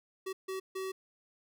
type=tone bursts at uneven times; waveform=square; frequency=380 Hz; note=F#4; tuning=46 cents sharp; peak=-36 dBFS; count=3; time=0.26-0.33 / 0.48-0.6 / 0.75-0.92 s; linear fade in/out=10 ms; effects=none